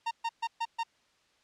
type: tone bursts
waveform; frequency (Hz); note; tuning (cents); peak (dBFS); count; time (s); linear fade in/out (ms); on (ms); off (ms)
45% pulse; 920; A#5; -23; -29; 5; 0.06-0.835; 10; 51; 130
effects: white hiss -68 dBFS RMS until 1.43 s + low-pass 5000 Hz 12 dB/octave